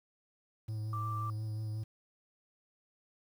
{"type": "tone with vibrato", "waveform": "triangle", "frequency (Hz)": 108.4, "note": "A2", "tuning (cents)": -25, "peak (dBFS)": -33, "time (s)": [0.68, 1.84], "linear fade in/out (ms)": 10, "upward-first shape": "triangle", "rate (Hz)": 5.6, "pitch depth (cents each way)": 26}
{"type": "tone", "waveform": "sine", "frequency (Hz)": 1174.7, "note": "D6", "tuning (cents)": 0, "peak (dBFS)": -37, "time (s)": [0.93, 1.3], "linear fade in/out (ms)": 2}
{"effects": ["10-bit"]}